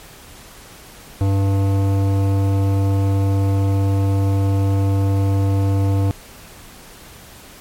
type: tone with hard clipping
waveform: sine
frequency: 98 Hz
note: G2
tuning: in tune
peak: -16 dBFS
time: 1.21-6.11 s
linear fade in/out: 0 ms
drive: 15 dB
effects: pink hiss -41 dBFS RMS until 7.6 s + MP3 64 kbps